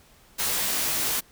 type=noise with comb filter; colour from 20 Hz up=white; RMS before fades=-26 dBFS; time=0.38-1.21 s; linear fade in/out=20 ms; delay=17 ms; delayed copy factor=-0.8; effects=pink hiss -56 dBFS RMS until 1.31 s